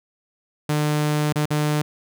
sawtooth tone with dropouts, 150 Hz, D3, 37 cents sharp, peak -15 dBFS, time 0.69-1.82 s, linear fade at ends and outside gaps 5 ms, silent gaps 1.326-1.357 / 1.457-1.505 s, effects none

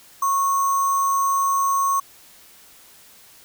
sine tone with sample-and-hold, 1099 Hz, C#6, 15 cents flat, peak -17 dBFS, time 0.22-2 s, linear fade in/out 5 ms, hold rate 7350 Hz, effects white hiss -49 dBFS RMS until 3.44 s

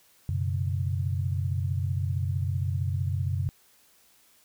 sine chord, F# suspended fourth, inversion none, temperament just, 92.5 / 123.33 / 138.75 Hz, F#2 / B2 / C#3, 0 / -2 / +2 cents, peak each -27 / -32 / -32 dBFS, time 0.29-3.49 s, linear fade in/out 0 ms, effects white hiss -61 dBFS RMS until 4.44 s

